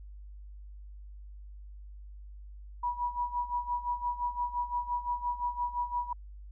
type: tone with tremolo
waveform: sine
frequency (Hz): 971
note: B5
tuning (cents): -30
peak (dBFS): -27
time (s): 2.83-6.13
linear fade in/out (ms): 5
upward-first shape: sine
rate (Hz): 5.8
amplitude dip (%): 80
effects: added 50 Hz sine -44 dBFS peak until 6.51 s